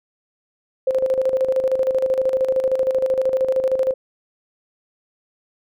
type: tone with tremolo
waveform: sine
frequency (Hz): 523.3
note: C5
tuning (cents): 0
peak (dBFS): -14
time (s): 0.87-3.94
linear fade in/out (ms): 5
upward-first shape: square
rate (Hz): 13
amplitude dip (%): 60
effects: none